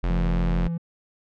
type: tone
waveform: square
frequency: 44 Hz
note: F1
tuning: 14 cents sharp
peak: -22 dBFS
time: 0.03-0.68 s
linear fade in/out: 10 ms
type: tone with vibrato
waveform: triangle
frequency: 170 Hz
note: F3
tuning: 46 cents flat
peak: -23 dBFS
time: 0.09-0.78 s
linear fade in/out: 10 ms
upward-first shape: sine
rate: 4.3 Hz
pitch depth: 22 cents each way
effects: low-pass 3000 Hz 12 dB/octave